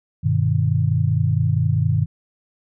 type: chord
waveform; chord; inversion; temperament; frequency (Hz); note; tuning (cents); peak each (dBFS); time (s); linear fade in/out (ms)
sine; G augmented; none; just; 98 / 122.5 / 153.12; G2 / B2 / D#3; 0 / -14 / -27; -20; 0.23-2.06; 20
effects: none